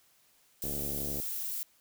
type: noise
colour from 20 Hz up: violet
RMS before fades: -36 dBFS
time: 0.62-1.63 s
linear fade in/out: 0 ms
type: click train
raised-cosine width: 2 ms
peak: -27 dBFS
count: 41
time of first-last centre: 0.64-1.199 s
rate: 71.5 Hz
effects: white hiss -66 dBFS RMS until 1.8 s